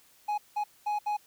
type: tone bursts at uneven times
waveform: triangle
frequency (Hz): 835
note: G#5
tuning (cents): +9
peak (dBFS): -25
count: 4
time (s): 0.28-0.38 / 0.56-0.64 / 0.86-0.99 / 1.06-1.17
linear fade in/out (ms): 10
effects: white hiss -61 dBFS RMS until 1.26 s